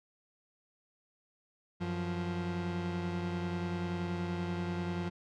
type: tone pair together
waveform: 30% pulse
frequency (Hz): 92.5 / 174.62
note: F#2 / F3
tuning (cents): 0 / 0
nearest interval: major seventh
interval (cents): 1100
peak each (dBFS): -36 / -32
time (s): 1.8-5.1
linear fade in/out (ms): 20
effects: low-pass 4000 Hz 12 dB/octave